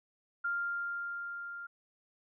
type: tone with level ramp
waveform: sine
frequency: 1396.9 Hz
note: F6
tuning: in tune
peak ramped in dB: -30 to -41 dBFS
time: 0.44-1.67 s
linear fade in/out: 10 ms
effects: none